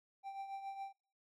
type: tone with tremolo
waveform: triangle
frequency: 784 Hz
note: G5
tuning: in tune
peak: -38 dBFS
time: 0.23-0.93 s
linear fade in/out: 50 ms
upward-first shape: triangle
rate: 7.2 Hz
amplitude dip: 65%
effects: noise-tail reverb RT60 0.4 s tail -24 dB re dry